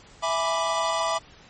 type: chord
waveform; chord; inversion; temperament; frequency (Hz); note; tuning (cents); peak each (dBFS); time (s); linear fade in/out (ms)
square; E dominant seventh; none; equal; 659.3 / 830.6 / 987.8 / 1174.7; E5 / G#5 / B5 / D6; 0 / 0 / 0 / 0; -28 / -33 / -29 / -29; 0.22-1.19; 20
effects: pink hiss -51 dBFS RMS until 1.49 s + MP3 32 kbps